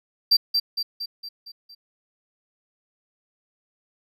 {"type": "tone with echo", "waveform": "triangle", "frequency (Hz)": 4699, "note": "D8", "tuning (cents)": 0, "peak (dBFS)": -12, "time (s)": [0.31, 0.37], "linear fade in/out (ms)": 10, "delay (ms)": 230, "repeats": 6, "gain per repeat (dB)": -5, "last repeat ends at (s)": 1.75, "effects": []}